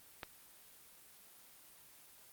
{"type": "click", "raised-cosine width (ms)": 0.3, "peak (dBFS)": -25, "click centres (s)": 0.232, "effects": ["white hiss -60 dBFS RMS until 2.32 s", "Opus 24 kbps"]}